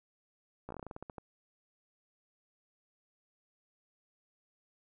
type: slowing click train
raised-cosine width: 1 ms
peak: -29 dBFS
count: 13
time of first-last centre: 0.69-1.182 s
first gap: 15 ms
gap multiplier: 1.17
effects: none